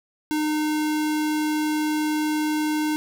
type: tone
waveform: square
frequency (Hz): 305.3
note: D#4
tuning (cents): -33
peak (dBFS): -22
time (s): 0.31-2.96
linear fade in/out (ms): 0
effects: none